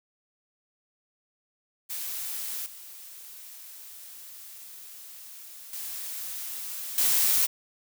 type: noise with level steps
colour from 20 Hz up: blue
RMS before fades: -34 / -45 / -36 / -23 dBFS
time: 1.89-7.47 s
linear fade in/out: 20 ms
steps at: 2.66 / 5.73 / 6.98 s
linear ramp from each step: 2 ms
effects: none